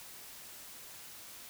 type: silence
effects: white hiss -50 dBFS RMS until 1.49 s